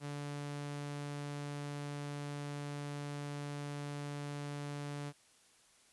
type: tone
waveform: sawtooth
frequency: 144.6 Hz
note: D3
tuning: 27 cents flat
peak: -36 dBFS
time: 0-5.13 s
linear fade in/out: 50 ms
effects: white hiss -66 dBFS RMS until 5.92 s + resampled to 24000 Hz